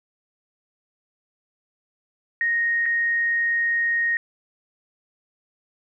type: tone with dropouts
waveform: sine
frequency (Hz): 1864.7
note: A#6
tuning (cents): 0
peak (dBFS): -19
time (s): 2.41-4.17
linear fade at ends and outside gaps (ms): 1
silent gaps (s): 2.857-2.861
effects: none